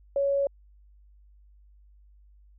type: tone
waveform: sine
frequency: 558 Hz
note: C#5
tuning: 11 cents sharp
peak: -22 dBFS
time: 0.16-0.47 s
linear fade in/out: 2 ms
effects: added 50 Hz sine -53 dBFS peak until 2.58 s